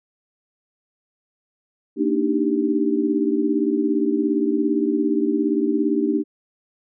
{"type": "chord", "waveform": "sine", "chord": "Eb major seventh", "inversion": "second", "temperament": "equal with one note detuned", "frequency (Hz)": [230.5, 293.7, 311.1, 392], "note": ["Bb3", "D4", "Eb4", "G4"], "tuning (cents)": [-19, 0, 0, 0], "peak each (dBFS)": [-25, -21, -23, -24], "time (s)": [1.96, 6.24], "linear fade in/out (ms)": 50, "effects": []}